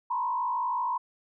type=tone with frequency modulation; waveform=sine; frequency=981 Hz; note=B5; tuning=12 cents flat; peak=-26 dBFS; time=0.1-0.98 s; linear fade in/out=10 ms; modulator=52.8 Hz; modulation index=1.1; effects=none